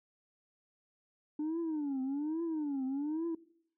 sine tone with vibrato, 296.1 Hz, D4, 14 cents sharp, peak -30 dBFS, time 1.39-3.35 s, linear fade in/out 5 ms, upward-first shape triangle, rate 1.2 Hz, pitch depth 240 cents each way, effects noise-tail reverb RT60 0.7 s tail -21 dB re dry + tanh soft clip ceiling -31 dBFS

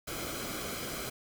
pink noise with comb filter, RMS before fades -38 dBFS, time 0.07-1.1 s, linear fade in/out 10 ms, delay 1.1 ms, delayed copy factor -0.6, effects none

